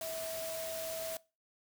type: tone in noise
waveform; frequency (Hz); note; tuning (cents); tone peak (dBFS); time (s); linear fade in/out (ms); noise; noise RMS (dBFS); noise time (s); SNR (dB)
sine; 649; E5; -27; -39; 0.01-1.17; 2; white; -43; 0.01-1.17; +1
effects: noise-tail reverb RT60 0.3 s tail -22 dB re dry